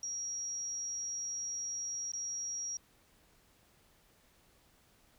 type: tone with dropouts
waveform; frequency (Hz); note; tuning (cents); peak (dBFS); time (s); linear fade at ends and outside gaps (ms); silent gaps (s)
sine; 5670; F8; +25; -36; 0.03-2.77; 1; 2.118-2.135
effects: pink hiss -67 dBFS RMS until 5.18 s